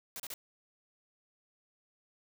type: noise bursts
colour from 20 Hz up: white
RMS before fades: -42 dBFS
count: 3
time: 0.16-0.339 s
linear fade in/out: 0 ms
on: 37 ms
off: 34 ms
effects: none